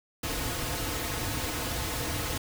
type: noise with comb filter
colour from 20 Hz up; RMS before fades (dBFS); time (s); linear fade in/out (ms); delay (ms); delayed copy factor
pink; -32; 0.23-2.38; 5; 5.1; -0.75
effects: none